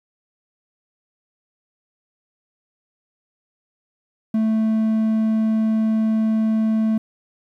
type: tone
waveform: triangle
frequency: 220 Hz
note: A3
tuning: in tune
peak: -14 dBFS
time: 4.34-6.98 s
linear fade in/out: 5 ms
effects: 9-bit